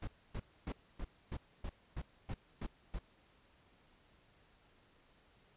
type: noise bursts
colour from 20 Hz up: brown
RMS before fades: -40 dBFS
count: 10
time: 0.02-2.99 s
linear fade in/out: 5 ms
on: 54 ms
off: 270 ms
effects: pink hiss -68 dBFS RMS until 5.56 s + resampled to 8000 Hz